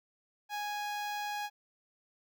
sawtooth tone with notch filter, 829 Hz, G#5, 3 cents flat, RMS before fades -37 dBFS, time 0.49-1.5 s, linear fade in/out 50 ms, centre 9500 Hz, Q 1.1, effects none

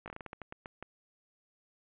slowing click train, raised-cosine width 0.5 ms, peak -27 dBFS, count 12, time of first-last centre 0.06-0.826 s, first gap 18 ms, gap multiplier 1.25, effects resampled to 8000 Hz + 11-bit

